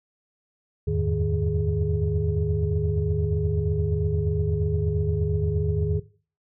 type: tone cluster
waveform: sine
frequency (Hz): 80.5 / 89 / 103.7 / 152.5 / 416.5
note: E2 / F2 / G#2 / D#3 / G#4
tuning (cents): -41 / +33 / -2 / -34 / +5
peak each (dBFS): -26 / -30 / -28 / -26 / -28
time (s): 0.87-6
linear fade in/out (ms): 10
effects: noise-tail reverb RT60 0.4 s tail -18 dB re dry + tanh soft clip ceiling -12 dBFS